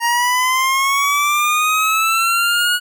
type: linear sweep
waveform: 25% pulse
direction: up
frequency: 932.3 to 1458 Hz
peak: -10 dBFS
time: 0-2.8 s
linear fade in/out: 50 ms
effects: none